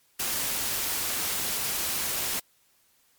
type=noise; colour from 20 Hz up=white; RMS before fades=-29 dBFS; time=0.19-2.4 s; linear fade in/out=10 ms; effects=white hiss -65 dBFS RMS until 3.18 s + MP3 96 kbps